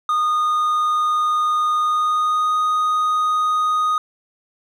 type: tone with pitch glide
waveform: triangle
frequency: 1229 to 1242.6 Hz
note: D#6 to D#6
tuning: -22 to -3 cents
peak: -14 dBFS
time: 0.09-3.98 s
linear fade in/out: 2 ms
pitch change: +19 cents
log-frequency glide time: 1.79-2.56 s
effects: none